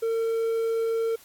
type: tone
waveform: triangle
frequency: 454.2 Hz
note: A#4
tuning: 45 cents flat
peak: -21 dBFS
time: 0.02-1.16 s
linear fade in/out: 10 ms
effects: white hiss -53 dBFS RMS until 1.24 s + AAC 64 kbps